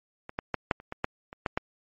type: clicks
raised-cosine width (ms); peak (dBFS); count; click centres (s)
0.5; -24 / -14 / -12 / -8 / -30 / -20 / -11 / -26 / -12 / -11; 10; 0.294 / 0.389 / 0.543 / 0.712 / 0.801 / 0.924 / 1.044 / 1.329 / 1.462 / 1.575
effects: MP3 48 kbps